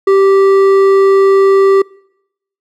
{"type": "tone with hard clipping", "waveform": "sine", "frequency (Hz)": 390, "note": "G4", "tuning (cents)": -9, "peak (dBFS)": -7, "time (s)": [0.07, 1.82], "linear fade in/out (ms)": 5, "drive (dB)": 8, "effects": ["noise-tail reverb RT60 0.8 s tail -25 dB re dry"]}